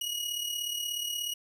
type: tone with amplitude modulation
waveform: sawtooth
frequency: 2900 Hz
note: F#7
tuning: 35 cents flat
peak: -26 dBFS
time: 0.01-1.34 s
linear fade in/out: 5 ms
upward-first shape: sine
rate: 36.7 Hz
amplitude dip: 55%
effects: none